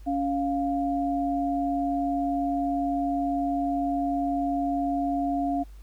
sine tone pair together, 280 / 699.9 Hz, C#4 / F5, +18 / +4 cents, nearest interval octave + major third, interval 1586 cents, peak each -26 / -27 dBFS, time 0.06-5.64 s, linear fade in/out 20 ms, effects added 50 Hz sine -42 dBFS peak until 5.82 s + pink hiss -61 dBFS RMS until 5.82 s

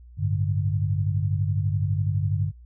sine chord, G suspended second, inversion none, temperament equal, 98 / 110 / 146.83 Hz, G2 / A2 / D3, 0 / 0 / 0 cents, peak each -23 / -29 / -27 dBFS, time 0.17-2.52 s, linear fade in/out 50 ms, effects added 60 Hz sine -44 dBFS peak until 2.65 s

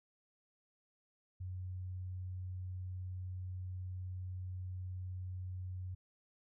sine tone, 91.9 Hz, F#2, 11 cents flat, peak -40 dBFS, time 1.4-5.95 s, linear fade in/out 10 ms, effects none

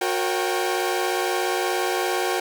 sawtooth tone cluster, 363.9 / 466.4 / 549 / 785 Hz, F#4 / A#4 / C#5 / G5, -29 / +1 / -17 / +2 cents, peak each -21 / -25 / -28 / -23 dBFS, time 0.01-2.4 s, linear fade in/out 5 ms, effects none

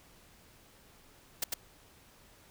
white noise with echo, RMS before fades -31 dBFS, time 1.42-1.44 s, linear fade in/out 5 ms, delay 100 ms, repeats 1, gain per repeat -2 dB, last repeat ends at 1.54 s, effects pink hiss -60 dBFS RMS until 2.5 s

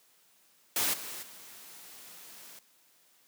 white noise with level steps, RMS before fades -29 / -41 / -50 dBFS, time 0.76-2.59 s, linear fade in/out 2 ms, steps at 0.93 / 1.22 s, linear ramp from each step 10 ms, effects white hiss -65 dBFS RMS until 3.27 s + high-pass 150 Hz 12 dB/octave

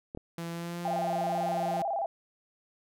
clicks, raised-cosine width 2 ms, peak -25 dBFS, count 2, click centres 0.149 / 0.174 s
sawtooth tone with pitch glide, 168.4 to 174.14 Hz, E3 to F3, +37 to -5 cents, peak -31 dBFS, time 0.38-1.82 s, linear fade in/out 2 ms, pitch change +58 cents, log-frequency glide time 0.51-0.85 s
sine tone with vibrato, 731 Hz, F#5, 21 cents flat, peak -28 dBFS, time 0.85-2.06 s, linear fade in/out 2 ms, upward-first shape square, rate 18 Hz, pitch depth 150 cents each way
effects none

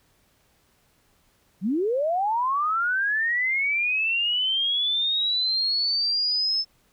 sine linear sweep, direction up, 166 to 5274 Hz, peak -21 dBFS, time 1.61-6.65 s, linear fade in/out 50 ms, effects pink hiss -64 dBFS RMS until 6.92 s

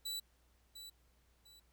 sawtooth tone with echo, 3951 Hz, B7, in tune, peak -36 dBFS, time 0.05-0.2 s, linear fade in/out 10 ms, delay 700 ms, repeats 2, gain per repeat -10 dB, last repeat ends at 1.6 s, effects added 60 Hz sine -70 dBFS peak until 1.72 s + pink hiss -75 dBFS RMS until 1.72 s

